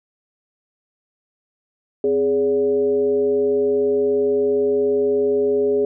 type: tone with frequency modulation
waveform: sine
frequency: 415.3 Hz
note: G#4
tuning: in tune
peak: -15 dBFS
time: 2.04-5.85 s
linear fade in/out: 2 ms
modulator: 156 Hz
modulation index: 0.54
effects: none